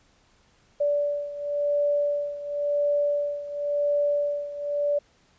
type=beating tone pair; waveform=sine; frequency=580 / 580.94 Hz; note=D5 / D5; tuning=-22 / -19 cents; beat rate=0.94 Hz; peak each=-24 / -28 dBFS; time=0.8-4.99 s; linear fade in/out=10 ms; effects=pink hiss -62 dBFS RMS until 5.38 s + resampled to 16000 Hz